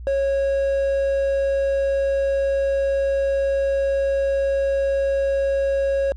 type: tone with quantisation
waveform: triangle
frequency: 549 Hz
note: C#5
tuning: 17 cents flat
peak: -16 dBFS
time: 0.07-6.12 s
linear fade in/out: 0 ms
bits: 7
effects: added 60 Hz sine -32 dBFS peak until 6.16 s + resampled to 22050 Hz